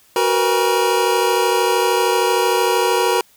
square tone cluster, 372.2 / 465.5 / 498.5 / 814 / 958 Hz, F#4 / A#4 / B4 / G#5 / A#5, +10 / -2 / +16 / -35 / +47 cents, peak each -21 / -20 / -25 / -26 / -20 dBFS, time 0.16-3.21 s, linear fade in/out 2 ms, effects white hiss -53 dBFS RMS until 3.36 s

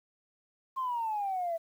sine exponential sweep, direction down, 1071 to 652 Hz, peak -29 dBFS, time 0.76-1.58 s, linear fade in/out 20 ms, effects tanh soft clip ceiling -25 dBFS + 10-bit

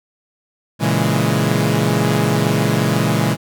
sawtooth chord, A# half-diminished seventh, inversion none, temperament equal, 116.54 / 138.59 / 164.81 / 207.7 Hz, A#2 / C#3 / E3 / G#3, 0 / 0 / 0 / 0 cents, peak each -16 dBFS, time 0.79-3.37 s, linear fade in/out 50 ms, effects none

